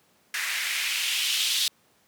blue noise with band-pass filter sweep, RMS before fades -27 dBFS, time 0.34-1.68 s, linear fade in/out 2 ms, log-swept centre 1800 to 3700 Hz, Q 2.5, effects pink hiss -63 dBFS RMS until 2.07 s + high-pass 150 Hz 12 dB/octave

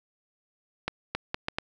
accelerating click train, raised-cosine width 0.3 ms, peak -12 dBFS, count 5, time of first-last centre 0.88-1.585 s, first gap 270 ms, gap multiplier 0.72, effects none

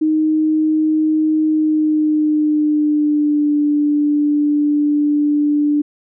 sine tone with pitch glide, 311.1 to 294.5 Hz, D#4 to D4, 0 to +5 cents, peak -12 dBFS, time 0.01-5.82 s, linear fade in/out 10 ms, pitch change -95 cents, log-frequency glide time 1.45-3.55 s, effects none

